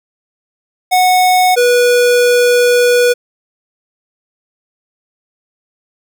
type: tone pair in turn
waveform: square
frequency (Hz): 735 / 487.7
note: F#5 / B4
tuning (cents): -12 / -22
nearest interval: perfect fifth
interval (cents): 710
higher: first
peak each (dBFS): -8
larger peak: neither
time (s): 0.91-1.56 / 1.56-3.14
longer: second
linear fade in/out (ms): 20
effects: none